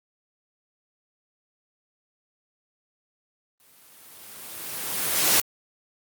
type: noise with exponential growth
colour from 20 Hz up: white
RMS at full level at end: -18 dBFS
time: 3.6-5.4 s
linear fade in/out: 1 ms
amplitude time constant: 390 ms
effects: high-pass 100 Hz 12 dB/octave + Opus 24 kbps